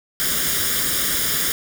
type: noise with comb filter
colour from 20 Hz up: white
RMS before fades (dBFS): -21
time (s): 0.2-1.52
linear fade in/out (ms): 0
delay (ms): 0.58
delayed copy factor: +0.7
effects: none